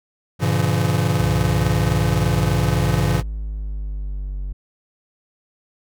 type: chord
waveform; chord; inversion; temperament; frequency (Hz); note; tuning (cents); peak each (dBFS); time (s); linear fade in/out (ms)
square; G diminished seventh; none; just; 98 / 117.6 / 141.12 / 169.34; G2 / Bb2 / Db3 / Fb3; 0 / +16 / +31 / +47; -23; 0.39-3.23; 50
type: exponential sweep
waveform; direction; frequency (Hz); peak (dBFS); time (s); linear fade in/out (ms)
triangle; down; 65.41 to 47.09; -22; 1.19-4.53; 10
effects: none